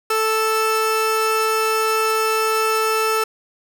35% pulse tone pair together, 440 / 1318.5 Hz, A4 / E6, 0 / 0 cents, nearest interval octave + perfect fifth, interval 1900 cents, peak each -18 dBFS, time 0.1-3.24 s, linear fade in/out 5 ms, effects none

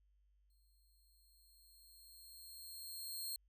15% pulse tone with exponential growth, 4232 Hz, C8, 19 cents sharp, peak -34 dBFS, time 0.5-3.36 s, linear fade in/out 2 ms, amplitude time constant 620 ms, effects added 50 Hz sine -70 dBFS peak until 3.48 s

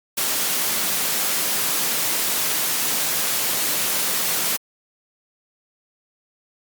white high-pass noise, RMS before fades -22 dBFS, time 0.17-4.57 s, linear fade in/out 10 ms, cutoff 130 Hz, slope 24 dB/octave, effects Opus 48 kbps

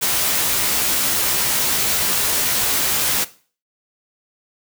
white noise with comb filter, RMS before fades -19 dBFS, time 0.01-3.25 s, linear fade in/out 20 ms, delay 15 ms, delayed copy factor +0.65, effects noise-tail reverb RT60 0.4 s tail -17 dB re dry

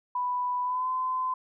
sine tone with pitch glide, 990 to 1024.3 Hz, B5 to C6, +4 to -37 cents, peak -26 dBFS, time 0.15-1.34 s, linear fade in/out 5 ms, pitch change +59 cents, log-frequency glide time 0.63-0.89 s, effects none

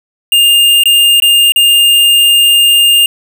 square tone with dropouts, 2812 Hz, F7, 11 cents sharp, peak -5 dBFS, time 0.32-3.06 s, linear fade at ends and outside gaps 2 ms, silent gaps 0.836-0.856 / 1.201-1.222 / 1.521-1.56 s, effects none

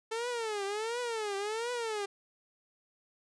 sawtooth tone with vibrato, 440 Hz, A4, in tune, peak -29 dBFS, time 0.11-2.06 s, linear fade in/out 10 ms, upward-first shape triangle, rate 1.4 Hz, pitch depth 210 cents each way, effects resampled to 22050 Hz

